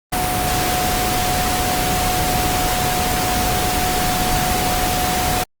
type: tone in noise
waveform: sine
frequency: 731 Hz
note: F#5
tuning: 21 cents flat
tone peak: -21 dBFS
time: 0.12-5.44 s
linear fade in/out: 10 ms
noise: pink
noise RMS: -20 dBFS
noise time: 0.12-5.44 s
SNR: -4 dB
effects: Opus 32 kbps